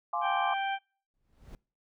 sine chord, D half-diminished seventh, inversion first, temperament equal with one note detuned, 698.5 / 842.7 / 1046.5 / 1174.7 Hz, F5 / Ab5 / C6 / D6, 0 / +25 / 0 / 0 cents, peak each -34 dBFS, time 0.13-0.54 s, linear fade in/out 5 ms
harmonic tone, 784 Hz, G5, in tune, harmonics 1 / 2 / 3 / 4, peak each -30 / -36 / -40 / -42 dBFS, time 0.21-0.79 s, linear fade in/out 50 ms
brown noise with exponential growth, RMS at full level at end -43 dBFS, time 1.14-1.55 s, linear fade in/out 1 ms, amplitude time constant 87 ms
effects noise-tail reverb RT60 0.4 s tail -25 dB re dry

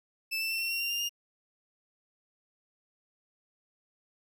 30% pulse tone with pitch steps, 2637 / 2663 / 2689 / 2716 / 2743 / 2770 / 2797 / 2825 Hz, E7 / E7 / E7 / F7 / F7 / F7 / F7 / F7, 0 / +17 / +34 / -49 / -32 / -15 / +2 / +19 cents, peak -27 dBFS, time 0.31-1.094 s, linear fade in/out 20 ms, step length 98 ms, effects none

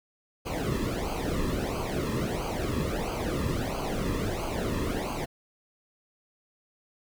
brown noise with flanger, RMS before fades -30 dBFS, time 0.45-5.26 s, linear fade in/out 20 ms, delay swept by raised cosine 0.54 to 1.37 ms, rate 1.5 Hz, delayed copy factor -0.8, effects none

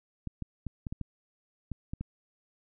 clicks, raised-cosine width 5 ms, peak -23 dBFS, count 9, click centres 0.273 / 0.423 / 0.667 / 0.868 / 0.925 / 1.013 / 1.717 / 1.935 / 2.01 s, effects none

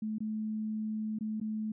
sine tone with dropouts, 216.3 Hz, A3, 29 cents flat, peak -32 dBFS, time 0.02-1.72 s, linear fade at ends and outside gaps 5 ms, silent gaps 0.184-0.204 / 1.188-1.208 / 1.401-1.412 s, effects none

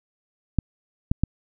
clicks, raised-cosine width 5 ms, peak -7 dBFS, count 3, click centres 0.587 / 1.115 / 1.236 s, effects none

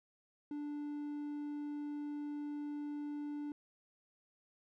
triangle tone, 293.3 Hz, D4, 2 cents flat, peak -37 dBFS, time 0.51-3.52 s, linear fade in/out 2 ms, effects none

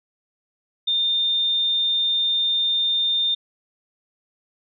sine tone, 3620 Hz, A7, 48 cents sharp, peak -18 dBFS, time 0.87-3.35 s, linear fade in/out 10 ms, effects none

